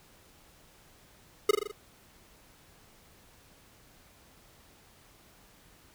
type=tone with echo; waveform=square; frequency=418.3 Hz; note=G#4; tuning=12 cents sharp; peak=-18 dBFS; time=1.49-1.51 s; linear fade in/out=5 ms; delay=41 ms; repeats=5; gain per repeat=-4 dB; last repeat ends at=1.715 s; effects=pink hiss -59 dBFS RMS until 5.94 s